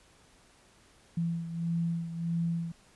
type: beating tone pair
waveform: sine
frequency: 167.7 / 169.3 Hz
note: E3 / E3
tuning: +30 / +46 cents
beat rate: 1.6 Hz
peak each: -30 / -36 dBFS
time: 1.17-2.72 s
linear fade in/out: 5 ms
effects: pink hiss -61 dBFS RMS until 2.95 s + resampled to 24000 Hz